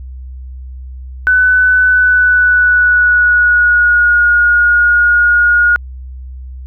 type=tone with pitch glide; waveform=sine; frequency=1500 to 1437.2 Hz; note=F#6 to F6; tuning=+23 to +49 cents; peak=-6 dBFS; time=1.27-5.76 s; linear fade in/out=0 ms; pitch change=-74 cents; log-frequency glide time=1.89-4.25 s; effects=added 64 Hz sine -25 dBFS peak until 6.66 s